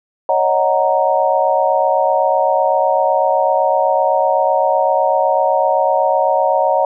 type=chord; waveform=sine; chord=D# minor seventh; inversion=third; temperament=equal; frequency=554.4 / 622.3 / 740 / 932.3 Hz; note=C#5 / D#5 / F#5 / A#5; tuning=0 / 0 / 0 / 0 cents; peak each=-17 dBFS; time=0.29-6.85 s; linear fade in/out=2 ms; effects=none